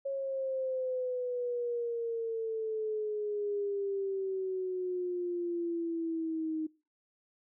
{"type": "exponential sweep", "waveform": "sine", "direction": "down", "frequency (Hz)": [550, 312.5], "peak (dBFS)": -31, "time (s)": [0.05, 6.67], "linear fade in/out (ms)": 10, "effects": ["noise-tail reverb RT60 0.3 s tail -21 dB re dry"]}